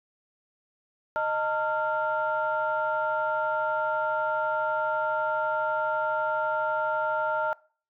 sine tone cluster, 620 / 900 / 1386 Hz, D#5 / A5 / F6, -6 / +39 / -14 cents, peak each -28 dBFS, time 1.16-7.53 s, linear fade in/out 0 ms, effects noise-tail reverb RT60 0.4 s tail -22 dB re dry + tanh soft clip ceiling -16 dBFS

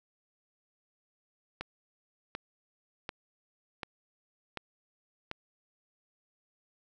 click train, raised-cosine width 0.3 ms, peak -20 dBFS, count 6, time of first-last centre 1.61-5.314 s, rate 1.35 Hz, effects none

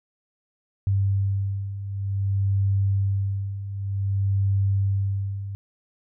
sine beating tone pair, 98 / 98.54 Hz, G2 / G2, 0 / +10 cents, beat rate 0.54 Hz, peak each -27 / -22 dBFS, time 0.87-5.55 s, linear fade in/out 0 ms, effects none

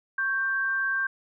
sine tone pair together, 1100 / 1574.1 Hz, C#6 / G6, -14 / +7 cents, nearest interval tritone, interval 621 cents, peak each -35 / -24 dBFS, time 0.18-1.07 s, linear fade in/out 5 ms, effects none

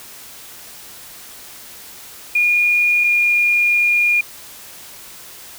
sine tone pair in turn, 2433 / 2423 Hz, D#7 / D#7, -39 / -47 cents, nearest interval unison, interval 8 cents, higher first, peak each -12 dBFS, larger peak neither, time 2.35-3.04 / 3.04-4.21 s, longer second, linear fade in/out 5 ms, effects white hiss -38 dBFS RMS until 5.58 s

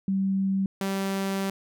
sine / sawtooth tone pair in turn, 193.3 / 194.53 Hz, G3 / G3, -24 / -13 cents, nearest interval unison, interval 11 cents, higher second, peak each -22 dBFS, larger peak neither, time 0.08-0.66 / 0.81-1.5 s, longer second, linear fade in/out 2 ms, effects none

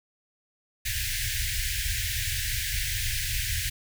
pink band-stop noise, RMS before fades -29 dBFS, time 0.85-3.7 s, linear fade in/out 10 ms, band 120 to 1600 Hz, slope 96 dB/octave, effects none

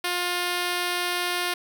5% pulse tone, 354.5 Hz, F4, 26 cents sharp, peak -13 dBFS, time 0.04-1.54 s, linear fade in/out 5 ms, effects none

